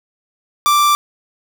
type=tone; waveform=45% pulse; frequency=1174.7 Hz; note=D6; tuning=in tune; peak=-10 dBFS; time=0.66-0.95 s; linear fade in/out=0 ms; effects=none